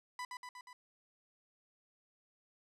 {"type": "tone with echo", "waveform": "30% pulse", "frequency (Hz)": 994, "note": "B5", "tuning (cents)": 11, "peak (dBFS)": -37, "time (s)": [0.19, 0.25], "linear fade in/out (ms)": 2, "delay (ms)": 120, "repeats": 4, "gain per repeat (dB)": -3, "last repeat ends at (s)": 0.73, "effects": ["low-pass 9000 Hz 12 dB/octave"]}